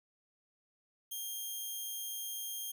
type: tone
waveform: 5% pulse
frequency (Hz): 3208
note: G7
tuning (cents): +39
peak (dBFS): -30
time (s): 1.11-2.72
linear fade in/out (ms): 10
effects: none